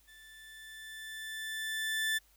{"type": "tone with level ramp", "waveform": "30% pulse", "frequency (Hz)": 1760, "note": "A6", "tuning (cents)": 0, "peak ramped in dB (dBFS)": [-52, -26], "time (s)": [0.07, 2.19], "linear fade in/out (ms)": 20, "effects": ["added 50 Hz sine -67 dBFS peak until 2.36 s", "white hiss -67 dBFS RMS until 2.36 s"]}